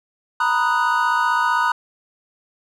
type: chord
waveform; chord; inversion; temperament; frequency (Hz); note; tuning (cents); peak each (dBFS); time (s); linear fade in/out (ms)
triangle; B major seventh; third; equal; 932.3 / 987.8 / 1244.5 / 1480; A#5 / B5 / D#6 / F#6; 0 / 0 / 0 / 0; -20; 0.4-1.72; 5
effects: none